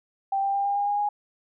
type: tone with pitch steps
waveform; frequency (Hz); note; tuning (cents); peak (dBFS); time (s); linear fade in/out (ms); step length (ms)
sine; 784 / 790.8 / 797.7 / 804.6 / 811.6 / 818.7 / 825.8; G5 / G5 / G5 / G5 / G#5 / G#5 / G#5; 0 / +15 / +30 / +45 / -40 / -25 / -10; -22; 0.32-1.09; 5; 110
effects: none